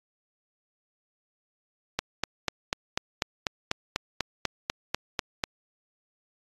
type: click train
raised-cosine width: 0.2 ms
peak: -8 dBFS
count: 15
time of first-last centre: 1.99-5.438 s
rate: 4.06 Hz
effects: AAC 32 kbps